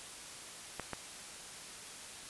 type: clicks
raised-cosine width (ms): 0.5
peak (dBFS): -22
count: 2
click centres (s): 0.797 / 0.933
effects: white hiss -48 dBFS RMS until 2.29 s + resampled to 24000 Hz